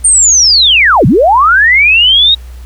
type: linear two-way sweep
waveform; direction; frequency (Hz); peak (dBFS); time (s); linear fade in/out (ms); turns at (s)
sine; down then up; 8970 to 100 to 3815; -3; 0.04-2.35; 10; 1.06
effects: added 61 Hz sine -25 dBFS peak until 2.65 s + pink hiss -42 dBFS RMS until 2.65 s